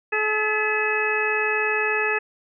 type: harmonic tone with a mistuned harmonic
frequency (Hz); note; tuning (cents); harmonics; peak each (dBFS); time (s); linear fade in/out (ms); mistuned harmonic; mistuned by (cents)
428.4; A4; -46; 1 / 2 / 3 / 4 / 5 / 6; -26 / -30 / -30 / -25 / -31 / -25; 0.12-2.19; 10; 5; -110
effects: none